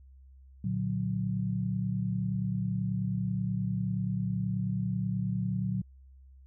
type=chord; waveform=sine; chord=Bb augmented; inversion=none; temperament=equal; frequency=116.54 / 146.83 / 185 Hz; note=Bb2 / D3 / F#3; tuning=0 / 0 / 0 cents; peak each=-32 / -36 / -31 dBFS; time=0.64-5.82 s; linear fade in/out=5 ms; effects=added 66 Hz sine -51 dBFS peak until 6.46 s